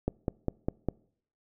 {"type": "click train", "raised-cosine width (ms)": 2, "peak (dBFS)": -14, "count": 5, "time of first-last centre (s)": [0.08, 0.886], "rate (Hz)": 4.96, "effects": ["noise-tail reverb RT60 0.6 s tail -25 dB re dry"]}